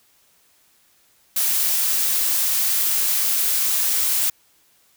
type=noise; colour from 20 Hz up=blue; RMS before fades=-20 dBFS; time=1.36-4.3 s; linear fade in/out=5 ms; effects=white hiss -59 dBFS RMS until 4.96 s